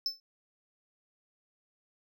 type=tone with exponential decay; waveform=triangle; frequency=5274 Hz; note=E8; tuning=in tune; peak=-24 dBFS; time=0.06-0.2 s; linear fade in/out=1 ms; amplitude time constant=30 ms; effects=none